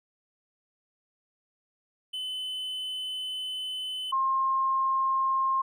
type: tone pair in turn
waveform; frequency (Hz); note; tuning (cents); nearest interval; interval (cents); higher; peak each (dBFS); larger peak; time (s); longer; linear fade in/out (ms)
triangle / sine; 3028 / 1064.4; F#7 / C6; +39 / +29; octave + tritone; 1810; first; -30 / -23; second; 2.13-4.12 / 4.12-5.62; first; 10
effects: none